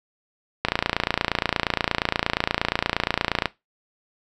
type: click train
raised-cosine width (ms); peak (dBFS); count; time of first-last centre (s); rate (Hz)
0.3; -3; 81; 0.65-3.457; 28.5
effects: noise-tail reverb RT60 0.2 s tail -18 dB re dry